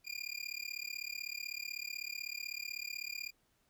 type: tone with amplitude modulation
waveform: 25% pulse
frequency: 2409 Hz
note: D7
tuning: 43 cents sharp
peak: -32 dBFS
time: 0.04-3.32 s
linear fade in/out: 50 ms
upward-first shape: sine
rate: 36 Hz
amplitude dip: 100%
effects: pink hiss -75 dBFS RMS until 3.69 s